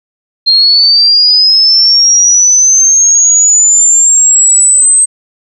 sine linear sweep, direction up, 4180 to 8300 Hz, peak -3 dBFS, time 0.46-5.06 s, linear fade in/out 20 ms, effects none

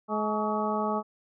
harmonic tone with a mistuned harmonic, 212.5 Hz, G#3, 40 cents sharp, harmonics 1 / 2 / 3 / 4 / 5 / 6, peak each -31 / -33 / -33 / -32 / -33 / -36 dBFS, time 0.08-1.03 s, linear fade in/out 50 ms, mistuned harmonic 5, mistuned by +99 cents, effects none

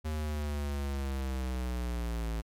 square linear sweep, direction down, 78 to 54.9 Hz, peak -32 dBFS, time 0.04-2.42 s, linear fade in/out 20 ms, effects MP3 96 kbps

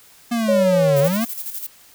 square linear two-way sweep, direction down then up, 240 to 138.59 to 240 Hz, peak -19 dBFS, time 0.31-1.25 s, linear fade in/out 10 ms, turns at 1 s
sine tone, 557 Hz, C#5, 8 cents sharp, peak -14 dBFS, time 0.48-1.08 s, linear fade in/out 10 ms
violet noise with tremolo, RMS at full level -28 dBFS, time 0.96-1.67 s, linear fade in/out 10 ms, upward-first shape square, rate 12 Hz, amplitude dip 55%
effects white hiss -49 dBFS RMS until 1.94 s

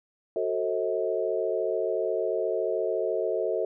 sine chord, F# diminished seventh, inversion none, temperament just, 370 / 444 / 532.8 / 639.4 Hz, F#4 / A4 / C5 / Eb5, 0 / +16 / +31 / +47 cents, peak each -31 / -29 / -32 / -30 dBFS, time 0.36-3.65 s, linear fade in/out 2 ms, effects none

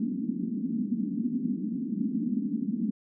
white band-pass noise, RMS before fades -30 dBFS, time 0-2.91 s, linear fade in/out 2 ms, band 200 to 260 Hz, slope 48 dB/octave, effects none

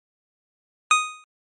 25% pulse tone with exponential decay, 1244.5 Hz, D#6, in tune, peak -7 dBFS, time 0.91-1.24 s, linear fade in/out 1 ms, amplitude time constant 71 ms, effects MP3 48 kbps

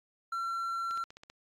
triangle tone, 1358 Hz, F6, 49 cents flat, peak -30 dBFS, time 0.32-1.04 s, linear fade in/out 5 ms
click train, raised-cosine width 0.2 ms, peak -31 dBFS, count 7, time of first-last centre 0.91-1.3 s, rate 15.4 Hz
effects AAC 64 kbps

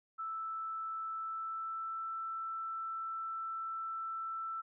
sine tone with pitch glide, 1318.5 to 1329.2 Hz, E6 to E6, 0 to +14 cents, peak -37 dBFS, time 0.18-4.62 s, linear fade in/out 20 ms, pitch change +14 cents, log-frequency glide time 1.11-2.11 s, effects none

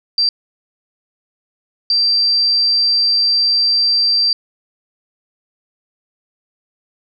sine tone bursts at uneven times, 4699 Hz, D8, in tune, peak -11 dBFS, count 2, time 0.18-0.29 / 1.9-4.33 s, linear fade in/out 2 ms, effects none

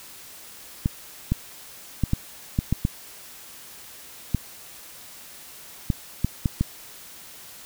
clicks, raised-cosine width 5 ms, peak -8 dBFS, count 12, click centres 0.859 / 1.32 / 2.037 / 2.134 / 2.589 / 2.726 / 2.851 / 4.347 / 5.902 / 6.246 / 6.458 / 6.61 s, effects white hiss -44 dBFS RMS until 7.65 s

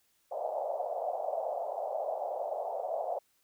white band-pass noise, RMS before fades -35 dBFS, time 0.31-3.19 s, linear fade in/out 10 ms, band 560 to 730 Hz, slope 48 dB/octave, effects white hiss -72 dBFS RMS until 3.43 s

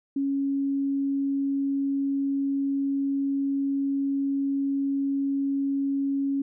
sine tone, 276.5 Hz, C#4, 4 cents flat, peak -23 dBFS, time 0.16-6.42 s, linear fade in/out 5 ms, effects none

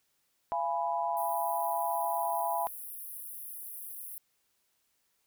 sine chord, F diminished, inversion none, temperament equal with one note detuned, 683.3 / 830.6 / 987.8 Hz, F5 / Ab5 / Cb6, -38 / 0 / 0 cents, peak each -33 dBFS, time 0.52-2.67 s, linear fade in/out 0 ms
pink high-pass noise, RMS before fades -43 dBFS, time 1.17-4.18 s, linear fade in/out 0 ms, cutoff 10000 Hz, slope 96 dB/octave
effects white hiss -75 dBFS RMS until 5.26 s

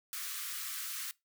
white high-pass noise, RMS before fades -40 dBFS, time 0.13-1.11 s, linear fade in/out 0 ms, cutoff 1100 Hz, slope 96 dB/octave, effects noise-tail reverb RT60 0.2 s tail -22 dB re dry

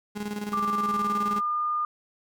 35% pulse tone with tremolo, 207.7 Hz, G#3, in tune, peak -27 dBFS, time 0.15-1.41 s, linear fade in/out 20 ms, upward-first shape square, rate 19 Hz, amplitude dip 55%
sine tone with pitch glide, 1183 to 1213.5 Hz, D6 to D#6, +12 to -44 cents, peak -24 dBFS, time 0.53-1.85 s, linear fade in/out 2 ms, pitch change +44 cents, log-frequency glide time 0.7-1.64 s
effects none

